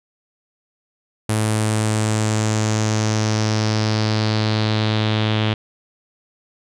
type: tone with low-pass filter sweep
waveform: sawtooth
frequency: 108.4 Hz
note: A2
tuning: 25 cents flat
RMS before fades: -19 dBFS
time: 1.29-5.54 s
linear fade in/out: 5 ms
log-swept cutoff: 9900 to 3300 Hz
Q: 3.6
effects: none